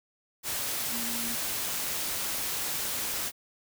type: tone in noise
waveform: sine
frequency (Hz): 233.1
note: A#3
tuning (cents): 0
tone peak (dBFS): -38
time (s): 0.9-1.37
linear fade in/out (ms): 50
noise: white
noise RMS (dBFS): -32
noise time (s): 0.43-3.32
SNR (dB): -9
effects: none